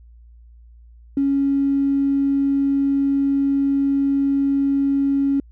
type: tone with tanh clipping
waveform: triangle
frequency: 277.2 Hz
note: C#4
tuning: in tune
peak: -15 dBFS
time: 1.17-5.4 s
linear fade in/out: 2 ms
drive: 2 dB
effects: added 58 Hz sine -43 dBFS peak until 5.51 s